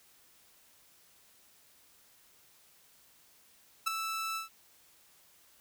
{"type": "tone with ADSR envelope", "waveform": "sawtooth", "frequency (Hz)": 1318.5, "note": "E6", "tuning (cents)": 0, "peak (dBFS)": -21, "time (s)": [3.86, 4.49], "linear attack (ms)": 16, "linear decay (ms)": 6, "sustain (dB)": -9, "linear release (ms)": 130, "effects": ["white hiss -63 dBFS RMS until 5.6 s"]}